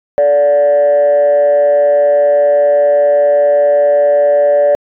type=tone with frequency modulation; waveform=sine; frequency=580 Hz; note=D5; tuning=22 cents flat; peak=-5 dBFS; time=0.18-4.75 s; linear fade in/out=0 ms; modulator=145 Hz; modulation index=0.39; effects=tanh soft clip ceiling -4 dBFS